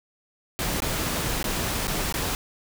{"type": "noise with dropouts", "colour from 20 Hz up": "pink", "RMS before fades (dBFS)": -27, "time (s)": [0.59, 2.35], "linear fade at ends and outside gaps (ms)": 0, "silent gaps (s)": [[0.803, 0.821], [1.428, 1.442], [1.871, 1.879], [2.125, 2.141]], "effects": []}